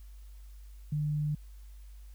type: tone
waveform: sine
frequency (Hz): 150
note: D3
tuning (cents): +37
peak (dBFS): -28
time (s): 0.92-1.35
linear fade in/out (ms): 5
effects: added 50 Hz sine -46 dBFS peak until 2.14 s + white hiss -66 dBFS RMS until 2.14 s